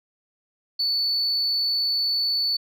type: tone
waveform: sine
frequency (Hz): 4471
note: C#8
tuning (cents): +14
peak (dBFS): -19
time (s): 0.79-2.57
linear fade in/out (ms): 10
effects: tanh soft clip ceiling -18 dBFS